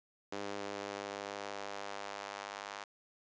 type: tone with high-pass filter sweep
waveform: sawtooth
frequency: 100.7 Hz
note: G2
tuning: 47 cents sharp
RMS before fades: -43 dBFS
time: 0.32-2.84 s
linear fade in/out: 5 ms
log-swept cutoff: 370 to 900 Hz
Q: 1.2
effects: resampled to 16000 Hz + 11-bit